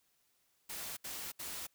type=noise bursts; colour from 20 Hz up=white; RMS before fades=-43 dBFS; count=3; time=0.69-1.67 s; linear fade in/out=10 ms; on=280 ms; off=70 ms; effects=white hiss -75 dBFS RMS until 1.74 s